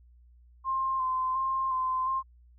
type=tone with vibrato; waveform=sine; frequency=1046.5 Hz; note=C6; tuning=in tune; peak=-26 dBFS; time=0.64-2.23 s; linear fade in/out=50 ms; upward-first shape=square; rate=1.4 Hz; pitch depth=21 cents each way; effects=added 60 Hz sine -54 dBFS peak until 2.58 s